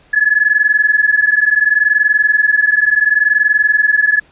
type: tone pair together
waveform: sine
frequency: 1695 / 1715.7 Hz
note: G#6 / A6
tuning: +35 / -44 cents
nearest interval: unison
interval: 21 cents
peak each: -12 dBFS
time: 0.13-4.2 s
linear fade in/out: 10 ms
effects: pink hiss -49 dBFS RMS until 4.31 s + resampled to 8000 Hz